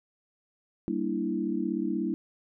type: chord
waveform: sine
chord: E half-diminished seventh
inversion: first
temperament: equal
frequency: 196 / 233.1 / 293.7 / 329.6 Hz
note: G3 / Bb3 / D4 / E4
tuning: 0 / 0 / 0 / 0 cents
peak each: -33 / -33 / -33 / -31 dBFS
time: 0.88-2.14 s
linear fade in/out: 0 ms
effects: none